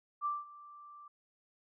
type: tone with ADSR envelope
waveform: sine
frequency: 1174.7 Hz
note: D6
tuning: in tune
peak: -30 dBFS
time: 0.21-1.08 s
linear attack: 45 ms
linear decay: 190 ms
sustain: -20 dB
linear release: 4 ms
effects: none